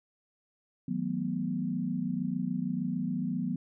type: chord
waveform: sine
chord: B dominant seventh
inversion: first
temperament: equal with one note detuned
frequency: 158.74 / 185 / 220 / 246.9 Hz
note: D#3 / F#3 / A3 / B3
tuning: +35 / 0 / 0 / 0 cents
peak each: -37 / -33 / -38 / -33 dBFS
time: 0.88-3.56 s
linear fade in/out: 5 ms
effects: none